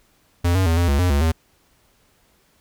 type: tone with pitch steps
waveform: square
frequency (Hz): 86.9 / 94.2 / 82.4 / 86.8 / 70.2 / 89.6 / 70.9 / 80.9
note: F2 / F#2 / E2 / F2 / C#2 / F2 / C#2 / E2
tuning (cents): -8 / +32 / 0 / -10 / +22 / +45 / +40 / -32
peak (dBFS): -16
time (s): 0.44-1.32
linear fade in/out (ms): 10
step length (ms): 110
effects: pink hiss -60 dBFS RMS until 2.6 s